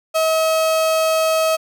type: tone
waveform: 35% pulse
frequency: 640 Hz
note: D#5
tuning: 49 cents sharp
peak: -13 dBFS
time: 0.14-1.57 s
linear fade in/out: 20 ms
effects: none

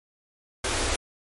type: band-stop noise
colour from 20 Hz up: pink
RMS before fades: -26 dBFS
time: 0.64-0.96 s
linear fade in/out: 5 ms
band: 100 to 250 Hz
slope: 48 dB/octave
effects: MP3 48 kbps

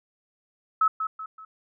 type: tone with echo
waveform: sine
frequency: 1294 Hz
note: E6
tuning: 32 cents flat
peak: -17 dBFS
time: 0.81-0.88 s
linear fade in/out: 5 ms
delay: 190 ms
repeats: 3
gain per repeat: -8 dB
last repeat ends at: 1.45 s
effects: none

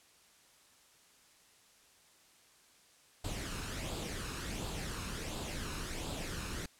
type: noise with flanger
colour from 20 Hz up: pink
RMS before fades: -40 dBFS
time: 3.24-6.66 s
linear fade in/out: 5 ms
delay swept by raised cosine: 0.25 to 0.77 ms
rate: 1.4 Hz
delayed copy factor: +0.5
effects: white hiss -64 dBFS RMS until 6.79 s + low-pass 10000 Hz 12 dB/octave

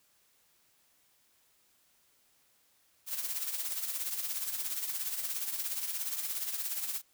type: noise with tremolo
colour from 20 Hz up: blue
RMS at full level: -33 dBFS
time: 3.06-7.02 s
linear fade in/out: 50 ms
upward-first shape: triangle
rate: 17 Hz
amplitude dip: 65%
effects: white hiss -69 dBFS RMS until 7.13 s

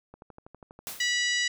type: click train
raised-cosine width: 1 ms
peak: -32 dBFS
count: 10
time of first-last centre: 0.14-0.872 s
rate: 12.3 Hz
type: noise with exponential decay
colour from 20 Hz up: white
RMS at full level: -34 dBFS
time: 0.87-1.23 s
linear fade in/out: 0 ms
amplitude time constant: 78 ms
type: harmonic tone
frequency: 975 Hz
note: B5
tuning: 23 cents flat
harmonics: 2 / 3 / 4 / 5 / 6 / 7 / 8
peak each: -27 / -31 / -33 / -35 / -37 / -38 / -39 dBFS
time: 1-1.48 s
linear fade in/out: 5 ms
effects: none

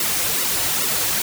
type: noise with flanger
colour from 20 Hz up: white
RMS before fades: -21 dBFS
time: 0-1.22 s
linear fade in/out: 2 ms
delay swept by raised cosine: 1.2 to 5 ms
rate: 2.4 Hz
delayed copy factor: -0.95
effects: none

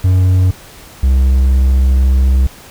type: tone pair in turn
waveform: triangle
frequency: 92.5 / 65.41 Hz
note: F#2 / C2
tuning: 0 / 0 cents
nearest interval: tritone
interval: 600 cents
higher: first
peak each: -5 dBFS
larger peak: neither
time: 0.04-0.51 / 1.03-2.47 s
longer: second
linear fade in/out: 5 ms
effects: pink hiss -37 dBFS RMS until 2.7 s

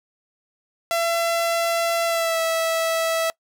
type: tone with pitch glide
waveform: sawtooth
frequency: 674 to 654.4 Hz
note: E5 to E5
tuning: +38 to -13 cents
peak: -16 dBFS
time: 0.91-3.3 s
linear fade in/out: 0 ms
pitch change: -51 cents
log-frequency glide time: 2.05-2.4 s
effects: noise-tail reverb RT60 0.1 s tail -24 dB re dry

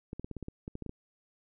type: clicks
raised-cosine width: 3 ms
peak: -26 dBFS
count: 12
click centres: 0.131 / 0.196 / 0.245 / 0.313 / 0.367 / 0.427 / 0.484 / 0.679 / 0.754 / 0.823 / 0.863 / 0.894 s
effects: none

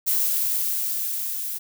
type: noise with level ramp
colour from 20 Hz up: violet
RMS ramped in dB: -21 to -30 dBFS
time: 0.06-1.59 s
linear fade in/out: 20 ms
effects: none

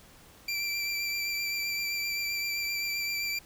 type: tone with vibrato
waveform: 25% pulse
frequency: 2349 Hz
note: D7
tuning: in tune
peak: -26 dBFS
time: 0.48-3.39 s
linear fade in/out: 5 ms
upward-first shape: triangle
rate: 7.7 Hz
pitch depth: 24 cents each way
effects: pink hiss -55 dBFS RMS until 3.45 s

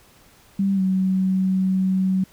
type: tone with pitch glide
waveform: sine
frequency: 196 to 188.45 Hz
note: G3 to F#3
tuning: 0 to +32 cents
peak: -17 dBFS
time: 0.59-2.24 s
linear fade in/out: 5 ms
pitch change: -68 cents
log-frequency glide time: 0.75-0.81 s
effects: pink hiss -53 dBFS RMS until 2.32 s

